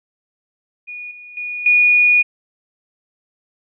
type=tone with level steps; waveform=sine; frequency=2453 Hz; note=D#7; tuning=25 cents flat; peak=-28 / -35 / -23 / -9 dBFS; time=0.87-2.23 s; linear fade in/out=20 ms; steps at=1.11 / 1.37 / 1.66 s; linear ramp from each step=2 ms; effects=none